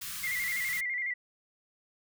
white band-stop noise, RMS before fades -39 dBFS, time 0.01-0.81 s, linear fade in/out 10 ms, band 220 to 1100 Hz, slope 48 dB/octave
sine tone with vibrato, 2044 Hz, C7, 41 cents flat, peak -30 dBFS, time 0.23-1.14 s, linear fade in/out 10 ms, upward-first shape square, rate 12 Hz, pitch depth 63 cents each way
effects none

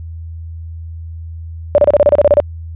sine tone bursts, 583 Hz, D5, 13 cents flat, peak -4 dBFS, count 11, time 1.75-2.401 s, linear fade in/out 0 ms, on 31 ms, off 31 ms, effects added 82 Hz sine -25 dBFS peak until 2.75 s + resampled to 8000 Hz

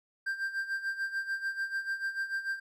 triangle tone with tremolo, 1581 Hz, G6, 14 cents sharp, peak -27 dBFS, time 0.26-2.6 s, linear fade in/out 10 ms, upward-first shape sine, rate 6.8 Hz, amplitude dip 75%, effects none

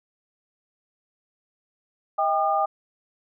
sine tone cluster, 634 / 794 / 1214 Hz, D#5 / G5 / D#6, +32 / +22 / -43 cents, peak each -26 / -22 / -25 dBFS, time 2.18-2.66 s, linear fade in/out 10 ms, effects none

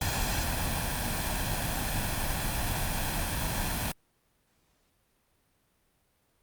pink noise with comb filter, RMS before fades -30 dBFS, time 0.01-3.92 s, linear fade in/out 5 ms, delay 1.2 ms, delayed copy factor +0.55, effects pink hiss -71 dBFS RMS until 6.42 s + Opus 48 kbps

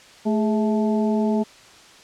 harmonic tone with a mistuned harmonic, 217.5 Hz, A3, 20 cents flat, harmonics 1 / 2 / 3 / 4, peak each -19 / -25 / -29 / -31 dBFS, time 0.25-1.44 s, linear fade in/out 20 ms, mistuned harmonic 2, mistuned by -76 cents, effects white hiss -47 dBFS RMS until 2.03 s + low-pass 6000 Hz 12 dB/octave

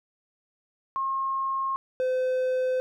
sine / triangle tone pair in turn, 1075 / 512 Hz, C6 / C5, +47 / -38 cents, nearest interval octave + minor second, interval 1285 cents, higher first, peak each -25 / -21 dBFS, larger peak second, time 0.96-1.76 / 2-2.8 s, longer neither, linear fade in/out 0 ms, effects none

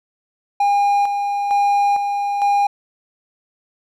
triangle tone with tremolo, 810 Hz, G#5, 43 cents flat, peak -11 dBFS, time 0.6-2.67 s, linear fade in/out 5 ms, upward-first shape square, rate 1.1 Hz, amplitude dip 45%, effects none

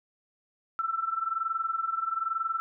sine tone with amplitude modulation, 1333 Hz, E6, 19 cents sharp, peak -24 dBFS, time 0.79-2.6 s, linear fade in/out 0 ms, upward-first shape sine, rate 21.1 Hz, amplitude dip 80%, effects none

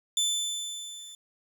25% pulse tone with level ramp, 3520 Hz, A7, in tune, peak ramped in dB -19 to -40 dBFS, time 0.17-1.15 s, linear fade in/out 2 ms, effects 10-bit

